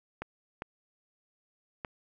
clicks, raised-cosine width 0.5 ms, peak -21 dBFS, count 3, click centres 0.22 / 0.621 / 1.848 s, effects none

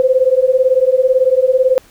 sine beating tone pair, 508 / 526 Hz, B4 / C5, +49 / +9 cents, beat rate 18 Hz, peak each -12 dBFS, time 0-1.78 s, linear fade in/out 0 ms, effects pink hiss -47 dBFS RMS until 1.9 s

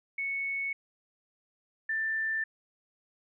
sine tone pair in turn, 2212 / 1776.1 Hz, C#7 / A6, -4 / +16 cents, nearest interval major third, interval 380 cents, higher first, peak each -30 / -28 dBFS, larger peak second, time 0.18-0.73 / 1.89-2.44 s, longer neither, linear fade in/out 5 ms, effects none

